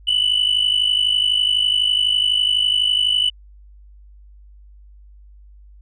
sine tone pair together, 2952 / 3004 Hz, F#7 / F#7, -5 / +26 cents, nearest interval unison, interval 31 cents, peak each -16 dBFS, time 0.07-3.3 s, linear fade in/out 10 ms, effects tanh soft clip ceiling -11 dBFS + added 50 Hz sine -42 dBFS peak until 5.81 s

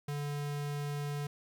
square tone, 145.1 Hz, D3, 21 cents flat, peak -35 dBFS, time 0.08-1.27 s, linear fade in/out 5 ms, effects 12-bit

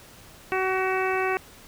harmonic tone, 376.8 Hz, F#4, 32 cents sharp, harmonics 1 / 2 / 3 / 4 / 5 / 6 / 7, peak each -26 / -29 / -31 / -32 / -33 / -34 / -34 dBFS, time 0.52-1.37 s, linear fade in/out 0 ms, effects pink hiss -49 dBFS RMS until 1.67 s

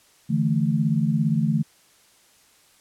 sine chord, D suspended second, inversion none, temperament equal with one note detuned, 147.43 / 164.81 / 220 Hz, D3 / E3 / A3, +7 / 0 / 0 cents, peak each -23 dBFS, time 0.29-1.63 s, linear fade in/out 20 ms, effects white hiss -57 dBFS RMS until 2.8 s + low-pass 11000 Hz 12 dB/octave

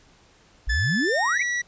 sine exponential sweep, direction up, 46.25 to 2450 Hz, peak -22 dBFS, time 0.67-1.43 s, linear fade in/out 10 ms
45% pulse tone with pitch glide, 1738 to 1939.6 Hz, A6 to B6, -22 to -32 cents, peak -23 dBFS, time 0.69-1.62 s, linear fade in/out 10 ms, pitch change +190 cents, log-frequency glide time 1.01-1.38 s
effects pink hiss -56 dBFS RMS until 1.67 s + resampled to 16000 Hz

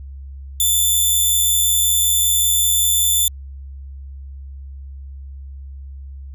5% pulse tone with amplitude modulation, 3521 Hz, A7, in tune, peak -5 dBFS, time 0.6-3.28 s, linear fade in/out 2 ms, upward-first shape sine, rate 85.3 Hz, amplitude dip 25%, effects added 68 Hz sine -31 dBFS peak until 6.34 s

